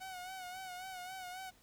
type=tone with vibrato; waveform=sawtooth; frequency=740 Hz; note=F#5; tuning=in tune; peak=-40 dBFS; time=0-1.51 s; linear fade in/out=20 ms; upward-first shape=sine; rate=3.7 Hz; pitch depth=54 cents each way; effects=pink hiss -66 dBFS RMS until 1.62 s